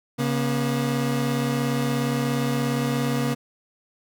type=tone pair together; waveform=30% pulse; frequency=138.59 / 240.1 Hz; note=C#3 / B3; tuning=0 / -49 cents; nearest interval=minor seventh; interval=951 cents; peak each=-22 dBFS; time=0.18-3.35 s; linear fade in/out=20 ms; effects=none